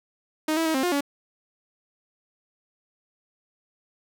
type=tone with pitch steps; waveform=sawtooth; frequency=311.1 / 326.2 / 318.9 / 264.9 / 355.2 / 283.4 Hz; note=D#4 / E4 / D#4 / C4 / F4 / C#4; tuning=0 / -18 / +43 / +22 / +29 / +38 cents; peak=-18 dBFS; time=0.48-1.008 s; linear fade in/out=5 ms; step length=88 ms; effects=none